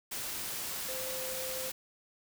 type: tone in noise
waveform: sine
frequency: 519 Hz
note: C5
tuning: 14 cents flat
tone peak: -40 dBFS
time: 0.88-1.7 s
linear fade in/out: 10 ms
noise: white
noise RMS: -38 dBFS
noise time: 0.11-1.72 s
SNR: -5 dB
effects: none